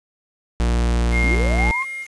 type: tone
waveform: 45% pulse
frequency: 59 Hz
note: A#1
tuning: 22 cents sharp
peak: -16 dBFS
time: 0.6-1.71 s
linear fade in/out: 0 ms
type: tone with tremolo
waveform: sine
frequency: 2126 Hz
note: C7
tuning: 27 cents sharp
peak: -20 dBFS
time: 1.11-2.07 s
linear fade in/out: 50 ms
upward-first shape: square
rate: 2.1 Hz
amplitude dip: 55%
type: linear sweep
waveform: sine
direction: up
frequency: 195.5 to 1108.7 Hz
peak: -25 dBFS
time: 1.22-1.85 s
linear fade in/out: 20 ms
effects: resampled to 22050 Hz + 7-bit